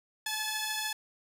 10% pulse tone pair together, 864.2 / 1715 Hz, A5 / A6, -31 / -45 cents, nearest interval octave, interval 1186 cents, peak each -26 dBFS, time 0.26-0.93 s, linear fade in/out 5 ms, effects none

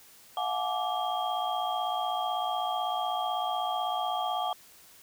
sine tone cluster, 676 / 732 / 850 / 1168 / 3238 Hz, E5 / F#5 / G#5 / D6 / G#7, +43 / -19 / +40 / -10 / -45 cents, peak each -38 / -31 / -34 / -35 / -38 dBFS, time 0.37-4.53 s, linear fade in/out 2 ms, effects white hiss -55 dBFS RMS until 5.02 s

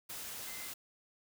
sine tone in noise, 2066 Hz, C7, 22 cents flat, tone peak -51 dBFS, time 0.47-0.69 s, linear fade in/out 10 ms, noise white, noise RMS -44 dBFS, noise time 0.09-0.74 s, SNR -10 dB, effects none

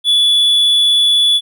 triangle tone, 3434 Hz, A7, 43 cents flat, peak -7 dBFS, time 0.04-1.41 s, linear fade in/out 50 ms, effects none

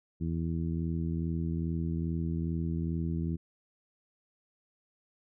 harmonic tone, 82.41 Hz, E2, in tune, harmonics 1 / 2 / 3 / 4 / 5, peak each -34 / -32 / -38 / -40 / -52 dBFS, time 0.2-3.37 s, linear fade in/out 20 ms, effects none

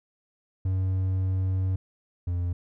triangle tone pair in turn, 94 / 87.98 Hz, F#2 / F2, +28 / +13 cents, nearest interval minor second, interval 115 cents, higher first, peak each -21 / -23 dBFS, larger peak first, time 0.65-1.76 / 2.27-2.53 s, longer first, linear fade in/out 5 ms, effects none

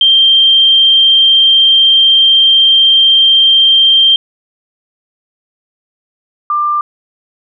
sine tone pair in turn, 3164 / 1190 Hz, G7 / D6, +15 / +22 cents, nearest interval octave + perfect fourth, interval 1693 cents, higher first, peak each -4 / -10 dBFS, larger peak first, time 0.01-4.16 / 6.5-6.81 s, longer first, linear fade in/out 2 ms, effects none

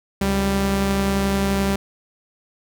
sawtooth tone pair together, 69.3 / 196.47 Hz, C#2 / G3, 0 / +4 cents, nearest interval octave + tritone, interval 1804 cents, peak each -21 / -15 dBFS, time 0.21-1.76 s, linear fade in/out 5 ms, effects none

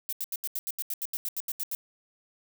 violet noise bursts, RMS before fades -32 dBFS, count 15, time 0.09-1.75 s, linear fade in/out 0 ms, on 36 ms, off 80 ms, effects none

